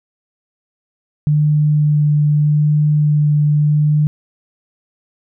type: tone with vibrato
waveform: sine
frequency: 149.4 Hz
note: D3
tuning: 30 cents sharp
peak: -10 dBFS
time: 1.27-4.07 s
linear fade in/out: 0 ms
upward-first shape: sine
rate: 0.82 Hz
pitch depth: 10 cents each way
effects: none